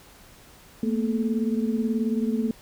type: tone cluster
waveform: sine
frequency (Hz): 222.6 / 241.1 / 434.1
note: A3 / B3 / A4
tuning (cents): +20 / -41 / -23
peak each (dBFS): -24 / -27 / -32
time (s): 0.83-2.51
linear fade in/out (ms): 2
effects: pink hiss -51 dBFS RMS until 2.61 s